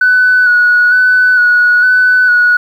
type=tone with vibrato; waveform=sine; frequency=1480 Hz; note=F#6; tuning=in tune; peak=-4 dBFS; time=0.01-2.57 s; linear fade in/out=5 ms; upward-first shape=square; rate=1.1 Hz; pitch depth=22 cents each way; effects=tanh soft clip ceiling -1 dBFS + 7-bit